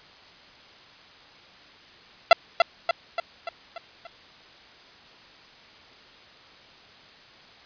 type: tone with echo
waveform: sawtooth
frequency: 678 Hz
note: E5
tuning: 49 cents sharp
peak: -5 dBFS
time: 2.31-2.33 s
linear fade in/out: 2 ms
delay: 290 ms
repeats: 6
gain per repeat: -5 dB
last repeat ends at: 4.07 s
effects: white hiss -50 dBFS RMS until 7.65 s + resampled to 11025 Hz